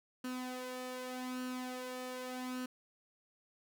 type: tone with flanger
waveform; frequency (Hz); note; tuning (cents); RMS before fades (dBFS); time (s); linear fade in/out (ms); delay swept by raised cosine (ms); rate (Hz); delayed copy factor
sawtooth; 253.3; B3; +44; -42; 0.24-2.66; 5; 0.69 to 2.29; 0.84; +0.6
effects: none